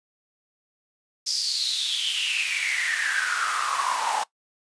pink noise with high-pass filter sweep, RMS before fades -26 dBFS, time 1.26-4.24 s, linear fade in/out 10 ms, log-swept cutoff 5200 to 820 Hz, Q 8.6, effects noise-tail reverb RT60 0.1 s tail -19 dB re dry + resampled to 22050 Hz

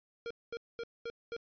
square tone bursts, 466.3 Hz, A#4, 1 cent sharp, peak -38 dBFS, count 5, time 0.26-1.365 s, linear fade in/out 0 ms, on 45 ms, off 220 ms, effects resampled to 11025 Hz

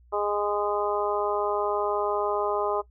harmonic tone, 206.1 Hz, G#3, 13 cents flat, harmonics 2 / 3 / 4 / 5 / 6, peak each -28 / -30 / -31 / -32 / -33 dBFS, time 0.12-2.82 s, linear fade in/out 20 ms, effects noise-tail reverb RT60 0.1 s tail -17 dB re dry + added 60 Hz sine -53 dBFS peak until 2.9 s

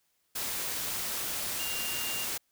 sine tone in noise, 2794 Hz, F7, in tune, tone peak -37 dBFS, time 1.59-2.25 s, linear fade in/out 10 ms, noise white, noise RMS -34 dBFS, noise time 0.35-2.38 s, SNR -6 dB, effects white hiss -74 dBFS RMS until 2.51 s

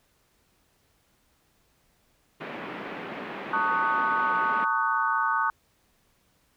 pink band-pass noise, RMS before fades -37 dBFS, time 2.4-4.65 s, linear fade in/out 10 ms, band 200 to 2600 Hz, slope 24 dB/octave
sine chord, D# half-diminished seventh, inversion second, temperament just, 896 / 1120.1 / 1244.5 / 1493.4 Hz, A5 / C#6 / D#6 / F#6, +31 / +18 / 0 / +16 cents, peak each -28 dBFS, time 3.53-5.5 s, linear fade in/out 2 ms
effects pink hiss -67 dBFS RMS until 6.56 s

